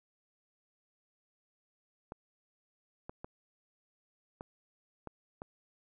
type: clicks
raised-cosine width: 1 ms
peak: -28 dBFS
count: 6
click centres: 2.121 / 3.095 / 3.245 / 4.409 / 5.073 / 5.419 s
effects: none